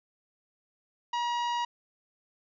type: harmonic tone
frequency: 956 Hz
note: A#5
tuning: 43 cents sharp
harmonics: 1 / 2 / 3 / 4 / 5 / 6 / 7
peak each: -28 / -41 / -39 / -45 / -49 / -51 / -54 dBFS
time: 1.13-1.65 s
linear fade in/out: 5 ms
effects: none

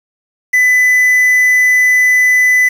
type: tone with quantisation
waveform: triangle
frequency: 2000 Hz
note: B6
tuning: 21 cents sharp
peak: -5 dBFS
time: 0.53-2.69 s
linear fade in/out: 10 ms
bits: 5
effects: none

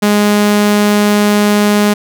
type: tone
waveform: sawtooth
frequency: 207.3 Hz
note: G#3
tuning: 3 cents flat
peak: -4 dBFS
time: 0.02-1.94 s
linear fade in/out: 10 ms
effects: none

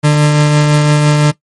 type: tone with tremolo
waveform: 40% pulse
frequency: 149 Hz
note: D3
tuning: 25 cents sharp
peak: -4 dBFS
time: 0.03-1.32 s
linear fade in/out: 20 ms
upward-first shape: triangle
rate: 5.9 Hz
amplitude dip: 30%
effects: noise-tail reverb RT60 0.1 s tail -17 dB re dry + MP3 48 kbps

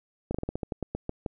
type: slowing click train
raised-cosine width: 2 ms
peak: -17 dBFS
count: 12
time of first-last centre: 0.31-1.262 s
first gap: 35 ms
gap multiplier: 1.17
effects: none

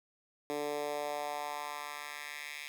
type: tone with high-pass filter sweep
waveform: 10% pulse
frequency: 146.83 Hz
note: D3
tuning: in tune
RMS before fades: -39 dBFS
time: 0.5-2.68 s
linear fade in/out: 0 ms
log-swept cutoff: 360 to 2400 Hz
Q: 2.1
effects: none

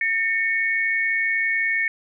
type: tone pair together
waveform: sine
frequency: 1814.9 / 2217 Hz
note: A#6 / C#7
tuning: -47 / 0 cents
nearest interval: minor third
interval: 347 cents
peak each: -22 dBFS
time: 0.01-1.88 s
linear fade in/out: 2 ms
effects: none

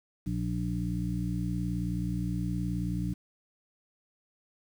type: harmonic tone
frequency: 59 Hz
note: A#1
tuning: 22 cents sharp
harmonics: 1 / 2 / 3 / 5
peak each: -36 / -34 / -32 / -37 dBFS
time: 0.26-3.14 s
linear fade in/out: 10 ms
effects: 9-bit

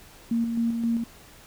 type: tone with tremolo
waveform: sine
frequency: 231.6 Hz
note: A#3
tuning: 11 cents flat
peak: -21 dBFS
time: 0.31-1.04 s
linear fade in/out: 5 ms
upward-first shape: square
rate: 3.8 Hz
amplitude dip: 40%
effects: pink hiss -50 dBFS RMS until 1.46 s

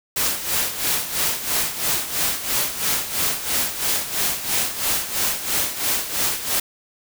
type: noise with tremolo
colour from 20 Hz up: white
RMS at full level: -20 dBFS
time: 0.16-6.6 s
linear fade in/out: 5 ms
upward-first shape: sine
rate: 3 Hz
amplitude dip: 70%
effects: none

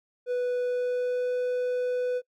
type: tone with pitch glide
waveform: triangle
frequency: 493.9 to 497.3 Hz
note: B4 to B4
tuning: 0 to +12 cents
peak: -23 dBFS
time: 0.26-2.22 s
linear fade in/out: 50 ms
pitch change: +12 cents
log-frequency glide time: 0.62-1.34 s
effects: noise-tail reverb RT60 0.1 s tail -25 dB re dry

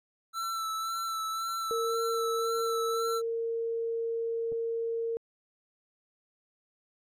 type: tone with vibrato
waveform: square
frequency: 1330 Hz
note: E6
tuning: 15 cents sharp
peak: -32 dBFS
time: 0.33-3.22 s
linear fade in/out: 50 ms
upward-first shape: sine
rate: 1.9 Hz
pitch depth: 25 cents each way
type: tone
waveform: sine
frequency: 459.1 Hz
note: A#4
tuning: 26 cents flat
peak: -29 dBFS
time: 1.71-5.17 s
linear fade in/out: 0 ms
type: clicks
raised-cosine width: 2 ms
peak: -35 dBFS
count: 2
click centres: 4.519 / 4.526 s
effects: resampled to 32000 Hz

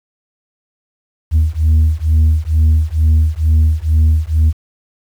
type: beating tone pair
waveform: sine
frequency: 77.5 / 79.7 Hz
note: D#2 / D#2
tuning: -6 / +42 cents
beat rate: 2.2 Hz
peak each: -10 dBFS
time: 1.31-4.53 s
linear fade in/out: 50 ms
effects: tanh soft clip ceiling -6 dBFS + 7-bit

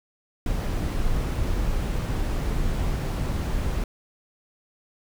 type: noise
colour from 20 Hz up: brown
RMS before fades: -25 dBFS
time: 0.46-3.84 s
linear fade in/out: 2 ms
effects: none

